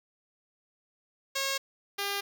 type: tone pair in turn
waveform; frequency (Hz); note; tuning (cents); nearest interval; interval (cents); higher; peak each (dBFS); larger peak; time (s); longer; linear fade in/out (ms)
5% pulse; 544 / 401.1; C#5 / G4; -33 / +40; perfect fourth; 527; first; -17 / -19; first; 1.35-1.58 / 1.98-2.21; neither; 10
effects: none